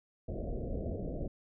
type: low-pass noise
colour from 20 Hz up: pink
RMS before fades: -37 dBFS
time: 0.28-1.28 s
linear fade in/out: 10 ms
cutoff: 680 Hz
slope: 96 dB/octave
effects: none